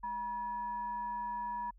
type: tone with frequency modulation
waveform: sine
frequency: 962 Hz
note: B5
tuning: 46 cents flat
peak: -35 dBFS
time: 0.03-1.71 s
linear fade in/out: 10 ms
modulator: 753 Hz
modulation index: 0.26
effects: added 43 Hz sine -56 dBFS peak until 1.78 s